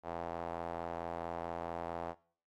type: tone with band-pass filter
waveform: sawtooth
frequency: 84.5 Hz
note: E2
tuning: 43 cents sharp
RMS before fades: -41 dBFS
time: 0.03-2.15 s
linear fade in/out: 50 ms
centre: 740 Hz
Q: 2.1
effects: noise-tail reverb RT60 0.5 s tail -21 dB re dry + AAC 64 kbps